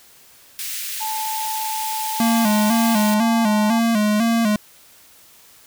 white high-pass noise, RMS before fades -28 dBFS, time 0.59-3.14 s, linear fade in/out 0 ms, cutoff 1800 Hz, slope 24 dB/octave
sine tone, 874 Hz, A5, 12 cents flat, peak -24 dBFS, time 1-3.8 s, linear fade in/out 20 ms
square tone with vibrato, 220 Hz, A3, in tune, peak -16 dBFS, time 2.2-4.56 s, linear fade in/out 2 ms, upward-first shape square, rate 2 Hz, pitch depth 79 cents each way
effects white hiss -49 dBFS RMS until 5.66 s

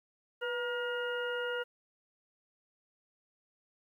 harmonic tone with a mistuned harmonic, 475 Hz, A#4, 33 cents sharp, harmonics 1 / 2 / 3 / 4 / 6, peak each -35 / -45 / -37 / -48 / -43 dBFS, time 0.41-1.64 s, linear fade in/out 20 ms, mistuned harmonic 1, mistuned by +56 cents, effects 11-bit

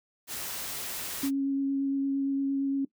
white noise, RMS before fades -36 dBFS, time 0.27-1.31 s, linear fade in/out 50 ms
sine tone with vibrato, 274.7 Hz, C#4, 16 cents flat, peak -25 dBFS, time 1.23-2.85 s, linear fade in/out 5 ms, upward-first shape sine, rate 8.7 Hz, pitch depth 10 cents each way
effects noise-tail reverb RT60 0.1 s tail -19 dB re dry

